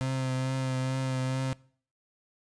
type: tone with vibrato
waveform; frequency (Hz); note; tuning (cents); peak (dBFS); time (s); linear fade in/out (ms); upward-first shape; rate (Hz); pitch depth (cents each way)
35% pulse; 130.81; C3; 0; -26; 0.01-1.53; 0; triangle; 2.3; 23
effects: noise-tail reverb RT60 0.5 s tail -22 dB re dry + resampled to 22050 Hz